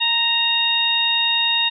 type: harmonic tone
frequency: 930 Hz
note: A#5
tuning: 4 cents flat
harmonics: 1 / 2 / 3 / 4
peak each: -27 / -27 / -21 / -18 dBFS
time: 0-1.7 s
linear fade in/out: 20 ms
effects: none